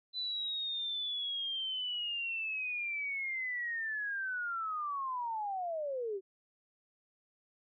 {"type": "linear sweep", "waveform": "sine", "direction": "down", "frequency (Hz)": [4021, 370], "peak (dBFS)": -34, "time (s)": [0.13, 6.21], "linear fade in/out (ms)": 50, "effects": []}